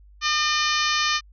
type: harmonic tone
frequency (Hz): 605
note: D#5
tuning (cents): -49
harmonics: 2 / 3 / 4 / 5 / 6 / 7 / 8 / 9 / 10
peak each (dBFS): -25 / -27 / -28 / -29 / -30 / -30 / -31 / -32 / -32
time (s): 0.21-1.21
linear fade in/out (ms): 50
effects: added 50 Hz sine -47 dBFS peak until 1.32 s